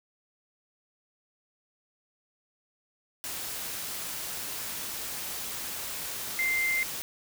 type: tone in noise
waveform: sine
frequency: 2089 Hz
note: C7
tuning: 3 cents flat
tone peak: -25 dBFS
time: 6.39-6.83 s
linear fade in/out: 0 ms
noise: white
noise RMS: -36 dBFS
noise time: 3.24-7.02 s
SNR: +8 dB
effects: none